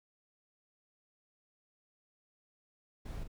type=noise with echo; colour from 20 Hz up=brown; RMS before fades=-42 dBFS; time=3.05-3.24 s; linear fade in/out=10 ms; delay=39 ms; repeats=1; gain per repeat=-6 dB; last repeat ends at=3.279 s; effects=none